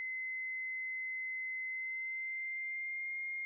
sine tone with pitch glide, 2050 to 2126 Hz, C7 to C7, -36 to +27 cents, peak -37 dBFS, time 0-3.45 s, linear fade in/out 0 ms, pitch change +63 cents, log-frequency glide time 1.68-3.18 s, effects none

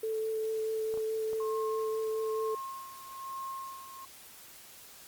sine tone with vibrato, 440 Hz, A4, in tune, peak -30 dBFS, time 0.03-2.55 s, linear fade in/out 5 ms, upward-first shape triangle, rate 4.7 Hz, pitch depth 12 cents each way
clicks, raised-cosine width 1 ms, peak -32 dBFS, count 3, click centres 0.94 / 0.975 / 1.332 s
sine tone with tremolo, 1071 Hz, C6, 40 cents sharp, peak -36 dBFS, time 1.4-4.05 s, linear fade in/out 2 ms, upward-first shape sine, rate 1.1 Hz, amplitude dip 70%
effects white hiss -52 dBFS RMS until 5.07 s + Opus 32 kbps

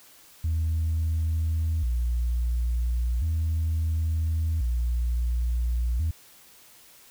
sine tone with vibrato, 69.3 Hz, C#2, in tune, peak -21 dBFS, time 0.44-6.11 s, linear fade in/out 5 ms, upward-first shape square, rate 0.36 Hz, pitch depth 260 cents each way, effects tanh soft clip ceiling -20 dBFS + white hiss -53 dBFS RMS until 7.1 s

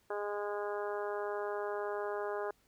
harmonic tone, 205.8 Hz, G#3, 16 cents flat, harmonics 2 / 3 / 4 / 5 / 6 / 7 / 8, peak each -37 / -41 / -43 / -45 / -47 / -48 / -49 dBFS, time 0.1-2.51 s, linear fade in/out 5 ms, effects pink hiss -71 dBFS RMS until 2.67 s

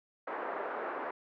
pink band-pass noise, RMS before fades -38 dBFS, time 0.27-1.11 s, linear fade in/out 5 ms, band 380 to 1600 Hz, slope 24 dB/octave, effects none

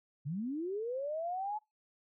sine linear sweep, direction up, 130.3 to 865 Hz, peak -34 dBFS, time 0.25-1.59 s, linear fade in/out 20 ms, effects noise-tail reverb RT60 0.2 s tail -23 dB re dry

